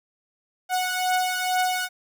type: beating tone pair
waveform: sawtooth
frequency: 735 / 737.2 Hz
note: F#5 / F#5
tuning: -12 / -7 cents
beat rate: 2.2 Hz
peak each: -20 / -23 dBFS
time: 0.69-1.89 s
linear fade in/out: 50 ms
effects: none